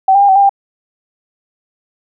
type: tone with pitch steps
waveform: sine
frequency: 766 / 799 / 806 / 764 / 800 / 793 Hz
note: G5 / G5 / G5 / G5 / G5 / G5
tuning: -40 / +33 / +48 / -45 / +35 / +20 cents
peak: -5 dBFS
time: 0.08-0.494 s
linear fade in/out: 5 ms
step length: 69 ms
effects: none